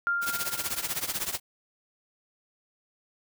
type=tone with exponential decay; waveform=sine; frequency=1396.9 Hz; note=F6; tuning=in tune; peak=-22 dBFS; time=0.07-1.18 s; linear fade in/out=0 ms; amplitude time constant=240 ms
type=noise with tremolo; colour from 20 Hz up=white; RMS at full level=-28 dBFS; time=0.21-1.4 s; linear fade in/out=50 ms; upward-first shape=triangle; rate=16 Hz; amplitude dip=90%
effects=none